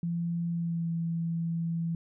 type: tone with pitch glide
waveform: sine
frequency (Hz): 170 to 166.69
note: F3 to E3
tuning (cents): -46 to +20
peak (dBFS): -28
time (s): 0.03-1.95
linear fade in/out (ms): 2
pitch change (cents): -34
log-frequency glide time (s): 0.49-0.89
effects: none